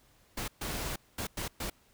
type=noise bursts at uneven times; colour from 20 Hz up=pink; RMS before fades=-36 dBFS; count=5; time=0.37-0.48 / 0.61-0.96 / 1.18-1.27 / 1.37-1.48 / 1.6-1.7 s; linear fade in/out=5 ms; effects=pink hiss -65 dBFS RMS until 1.93 s